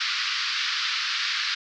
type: band-pass noise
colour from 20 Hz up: white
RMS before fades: -27 dBFS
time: 0-1.55 s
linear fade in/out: 10 ms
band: 1200 to 5100 Hz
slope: 48 dB/octave
effects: none